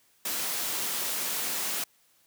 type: high-pass noise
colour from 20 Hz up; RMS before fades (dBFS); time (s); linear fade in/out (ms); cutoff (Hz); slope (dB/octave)
white; -31; 0.25-1.84; 5; 170; 12
effects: white hiss -65 dBFS RMS until 2.26 s + high-pass 80 Hz 12 dB/octave